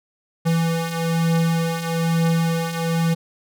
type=beating tone pair; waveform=square; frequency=164.81 / 165.91 Hz; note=E3 / E3; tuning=0 / +11 cents; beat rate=1.1 Hz; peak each=-25 / -20 dBFS; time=0.45-3.15 s; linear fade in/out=20 ms; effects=none